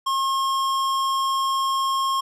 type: tone with hard clipping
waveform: sine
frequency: 1076 Hz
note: C6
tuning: 48 cents sharp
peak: -22 dBFS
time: 0.06-2.21 s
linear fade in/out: 10 ms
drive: 15 dB
effects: none